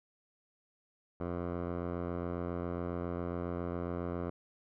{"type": "tone with low-pass filter", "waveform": "10% pulse", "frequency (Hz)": 87.31, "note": "F2", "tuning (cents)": 0, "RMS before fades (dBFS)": -37, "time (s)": [1.2, 4.3], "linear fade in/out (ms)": 5, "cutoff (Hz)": 1000, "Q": 1.4, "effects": []}